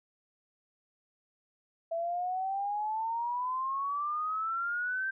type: exponential sweep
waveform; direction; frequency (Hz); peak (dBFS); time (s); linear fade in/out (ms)
sine; up; 659.3 to 1574; -30; 1.91-5.11; 10
effects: none